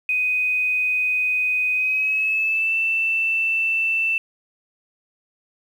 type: tone with pitch glide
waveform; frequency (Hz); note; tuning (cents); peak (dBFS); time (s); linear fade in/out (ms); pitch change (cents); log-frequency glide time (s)
sine; 2500 to 2664; D#7 to E7; +8 to +18; -18; 0.09-4.18; 2; +110; 1.74-2.75
effects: 8-bit